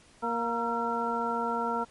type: harmonic tone with a mistuned harmonic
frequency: 234.1 Hz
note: A#3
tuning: 8 cents sharp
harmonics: 1 / 2 / 3 / 4 / 6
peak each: -35 / -34 / -36 / -31 / -33 dBFS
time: 0.22-1.85 s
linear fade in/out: 20 ms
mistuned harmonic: 6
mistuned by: -59 cents
effects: pink hiss -58 dBFS RMS until 1.9 s + MP3 48 kbps